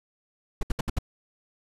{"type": "noise bursts", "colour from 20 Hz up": "brown", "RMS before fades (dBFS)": -23, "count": 5, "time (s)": [0.61, 0.987], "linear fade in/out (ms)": 5, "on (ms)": 21, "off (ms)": 68, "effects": ["resampled to 32000 Hz"]}